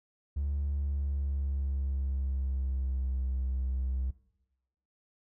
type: tone with pitch glide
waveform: triangle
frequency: 71.3 to 64.63 Hz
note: C#2 to C2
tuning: +49 to -21 cents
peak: -26 dBFS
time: 0.36-4.11 s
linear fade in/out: 10 ms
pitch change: -170 cents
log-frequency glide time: 0.67-3.2 s
effects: noise-tail reverb RT60 0.9 s tail -21 dB re dry + tanh soft clip ceiling -24 dBFS